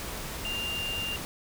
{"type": "tone in noise", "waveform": "sine", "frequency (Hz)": 2794, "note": "F7", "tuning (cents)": 0, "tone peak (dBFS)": -31, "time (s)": [0.45, 1.16], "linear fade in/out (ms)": 0, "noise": "pink", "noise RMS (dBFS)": -37, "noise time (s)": [0, 1.25], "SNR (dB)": 3, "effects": []}